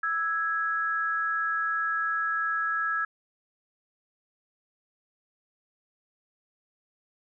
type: tone pair together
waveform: sine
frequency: 1318.5 / 1661.2 Hz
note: E6 / G#6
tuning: 0 / 0 cents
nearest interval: major third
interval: 400 cents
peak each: -28 dBFS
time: 0.03-3.05 s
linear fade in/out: 5 ms
effects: none